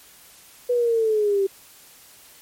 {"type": "linear sweep", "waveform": "sine", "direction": "down", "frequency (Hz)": [493.9, 385.3], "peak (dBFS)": -17, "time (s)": [0.69, 1.47], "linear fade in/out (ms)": 10, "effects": ["white hiss -49 dBFS RMS until 2.41 s", "MP3 64 kbps"]}